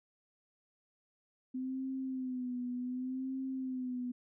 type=tone with vibrato; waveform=sine; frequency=255.4 Hz; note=C4; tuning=42 cents flat; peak=-35 dBFS; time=1.54-4.12 s; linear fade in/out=10 ms; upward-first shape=sine; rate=0.67 Hz; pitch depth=61 cents each way; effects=none